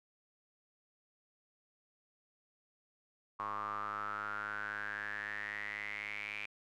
square tone with band-pass filter sweep, 51.91 Hz, G#1, in tune, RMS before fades -41 dBFS, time 3.39-6.46 s, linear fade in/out 5 ms, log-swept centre 1100 to 2400 Hz, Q 9.6, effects none

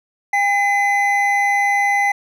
triangle tone pair together, 807 / 2030 Hz, G#5 / B6, -50 / +47 cents, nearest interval octave + major third, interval 1597 cents, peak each -15 dBFS, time 0.33-2.12 s, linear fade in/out 5 ms, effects none

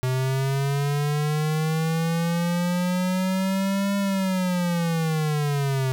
square linear two-way sweep, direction up then down, 127.5 to 200 to 129.5 Hz, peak -22 dBFS, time 0.03-5.92 s, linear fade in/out 0 ms, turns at 3.97 s, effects none

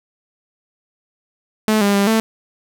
sawtooth tone with pitch steps, 216.3 / 201.6 / 199.6 / 222.4 Hz, A3 / G3 / G3 / A3, -29 / +49 / +32 / +19 cents, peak -9 dBFS, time 1.68-2.2 s, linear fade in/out 0 ms, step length 130 ms, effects none

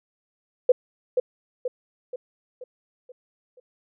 sine tone with echo, 502 Hz, B4, 28 cents sharp, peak -11 dBFS, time 0.69-0.72 s, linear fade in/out 5 ms, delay 480 ms, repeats 6, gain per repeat -6 dB, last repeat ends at 3.6 s, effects none

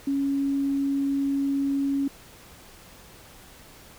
sine tone, 277.2 Hz, C#4, in tune, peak -22 dBFS, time 0.07-2.08 s, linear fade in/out 5 ms, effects pink hiss -49 dBFS RMS until 3.98 s

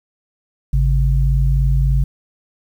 sine tone pair together, 51.98 / 135.3 Hz, G#1 / C#3, +2 / -42 cents, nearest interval octave + perfect fourth, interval 1656 cents, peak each -13 / -17 dBFS, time 0.73-2.04 s, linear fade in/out 5 ms, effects 8-bit

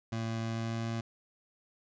25% pulse tone with pitch glide, 113.4 to 114.45 Hz, A#2 to A#2, -47 to -31 cents, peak -29 dBFS, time 0.12-1.01 s, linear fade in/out 5 ms, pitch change +16 cents, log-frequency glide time 0.43-0.87 s, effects resampled to 16000 Hz

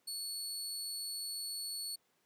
25% pulse tone, 4414 Hz, C#8, 8 cents flat, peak -34 dBFS, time 0.07-1.96 s, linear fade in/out 10 ms, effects pink hiss -75 dBFS RMS until 2.25 s + high-pass 200 Hz 12 dB/octave

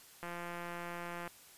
click train, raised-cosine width 0.5 ms, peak -28 dBFS, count 182, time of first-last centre 0.23-1.276 s, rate 173 Hz, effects white hiss -58 dBFS RMS until 1.57 s + resampled to 32000 Hz

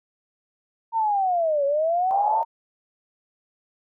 sine linear two-way sweep, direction down then up, 925 to 550 to 925 Hz, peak -19 dBFS, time 0.92-2.45 s, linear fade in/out 50 ms, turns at 1.65 s
pink band-pass noise, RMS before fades -29 dBFS, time 2.11-2.43 s, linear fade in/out 0 ms, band 640 to 890 Hz, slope 48 dB/octave
effects none

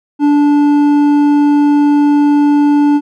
triangle tone with hard clipping, 291.1 Hz, D4, 15 cents flat, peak -8 dBFS, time 0.19-3.01 s, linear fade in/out 50 ms, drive 10 dB, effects none

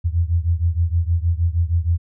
sine beating tone pair, 82.41 / 88.81 Hz, E2 / F2, 0 / +30 cents, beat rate 6.4 Hz, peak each -18 / -20 dBFS, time 0.04-1.98 s, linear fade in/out 20 ms, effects none

